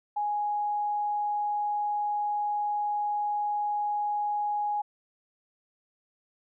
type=tone; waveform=sine; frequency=830.6 Hz; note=G#5; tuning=in tune; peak=-26 dBFS; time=0.16-4.82 s; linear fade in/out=10 ms; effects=none